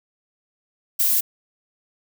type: noise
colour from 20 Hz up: violet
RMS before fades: -19 dBFS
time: 0.99-1.21 s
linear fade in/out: 10 ms
effects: none